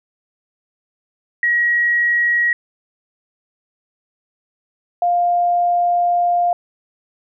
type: tone pair in turn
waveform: sine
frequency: 1904 / 701.8 Hz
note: A#6 / F5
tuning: +36 / +8 cents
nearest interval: octave + perfect fourth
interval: 1728 cents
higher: first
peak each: -13 dBFS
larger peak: neither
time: 1.43-2.53 / 5.02-6.53 s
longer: second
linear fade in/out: 2 ms
effects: none